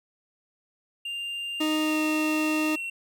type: tone with pitch glide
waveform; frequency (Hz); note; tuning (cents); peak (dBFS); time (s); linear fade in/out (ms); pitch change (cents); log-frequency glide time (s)
triangle; 2794 to 2725; F7 to F7; 0 to -43; -29; 1.05-2.9; 5; -43; 1.8-2
type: tone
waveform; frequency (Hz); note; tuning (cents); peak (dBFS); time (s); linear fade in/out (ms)
40% pulse; 309.4; D#4; -10; -23; 1.6-2.76; 10
effects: none